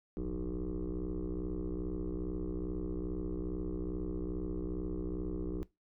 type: tone with frequency modulation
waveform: sine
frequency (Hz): 180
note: F#3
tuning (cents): -47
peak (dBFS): -32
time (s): 0.17-5.63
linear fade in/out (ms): 0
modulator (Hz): 62.4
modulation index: 3.6
effects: noise-tail reverb RT60 0.2 s tail -21 dB re dry + tanh soft clip ceiling -32 dBFS